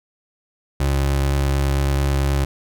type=tone with vibrato; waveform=30% pulse; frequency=69.2 Hz; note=C#2; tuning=2 cents flat; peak=-14 dBFS; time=0.8-2.45 s; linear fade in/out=5 ms; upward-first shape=triangle; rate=4.1 Hz; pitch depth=10 cents each way; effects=none